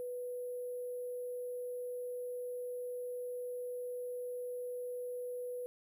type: tone with sample-and-hold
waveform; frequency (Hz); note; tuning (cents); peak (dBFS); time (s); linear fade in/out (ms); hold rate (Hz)
sine; 493.9; B4; 0; -38; 0-5.66; 0; 11025
effects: none